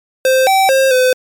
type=tone with pitch steps; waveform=square; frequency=522 / 771 / 533 / 509 Hz; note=C5 / G5 / C5 / C5; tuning=-4 / -29 / +32 / -48 cents; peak=-9 dBFS; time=0.25-1.13 s; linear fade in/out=2 ms; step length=220 ms; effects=MP3 96 kbps